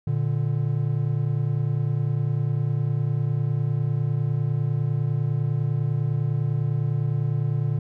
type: tone pair together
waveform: triangle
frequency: 116.97 / 146.9 Hz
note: A#2 / D3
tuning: +6 / +1 cents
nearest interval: major third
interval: 395 cents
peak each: -22 dBFS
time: 0.07-7.79 s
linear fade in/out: 5 ms
effects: none